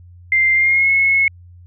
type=tone with pitch glide; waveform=sine; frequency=2093 to 2183 Hz; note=C7 to C#7; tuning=0 to -27 cents; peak=-11 dBFS; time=0.32-1.28 s; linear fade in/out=2 ms; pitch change=+73 cents; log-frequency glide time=0.55-0.9 s; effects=added 88 Hz sine -39 dBFS peak until 1.66 s